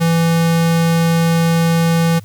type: tone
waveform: square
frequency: 166.4 Hz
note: E3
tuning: 17 cents sharp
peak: -12 dBFS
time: 0-2.2 s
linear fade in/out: 20 ms
effects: added 103 Hz sine -34 dBFS peak until 2.24 s + white hiss -50 dBFS RMS until 2.24 s